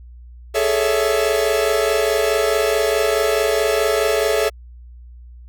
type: chord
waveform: 45% pulse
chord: A major seventh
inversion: third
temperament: equal with one note detuned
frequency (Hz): 415.3 / 440 / 563.1 / 659.3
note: G#4 / A4 / C#5 / E5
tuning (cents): 0 / 0 / +27 / 0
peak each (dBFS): -22 / -20 / -22 / -22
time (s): 0.54-4.5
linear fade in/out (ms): 20
effects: added 60 Hz sine -37 dBFS peak until 5.48 s